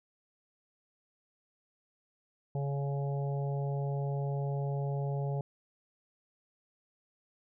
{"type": "harmonic tone", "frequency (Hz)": 140, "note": "C#3", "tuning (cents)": 18, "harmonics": [1, 3, 4, 5, 6], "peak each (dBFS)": [-31, -41, -43, -45, -47], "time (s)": [2.55, 5.41], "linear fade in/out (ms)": 2, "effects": []}